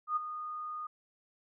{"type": "tone with ADSR envelope", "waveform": "sine", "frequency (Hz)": 1230, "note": "D#6", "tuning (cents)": -20, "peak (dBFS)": -26, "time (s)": [0.07, 0.87], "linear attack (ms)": 94, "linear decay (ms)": 15, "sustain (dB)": -11, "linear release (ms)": 6, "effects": []}